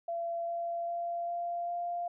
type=tone with pitch steps; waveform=sine; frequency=679 / 683.3 / 687.7 / 692.1 / 696.5 Hz; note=F5 / F5 / F5 / F5 / F5; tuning=-49 / -38 / -27 / -16 / -5 cents; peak=-32 dBFS; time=0.08-2.08 s; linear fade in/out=5 ms; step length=400 ms; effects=none